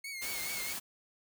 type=tone with vibrato; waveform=sawtooth; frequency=2178 Hz; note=C#7; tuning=31 cents flat; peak=-36 dBFS; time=0.04-0.73 s; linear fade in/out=5 ms; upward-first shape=triangle; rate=4.7 Hz; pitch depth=73 cents each way
type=noise; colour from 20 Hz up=white; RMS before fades=-39 dBFS; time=0.21-0.8 s; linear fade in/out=20 ms
effects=none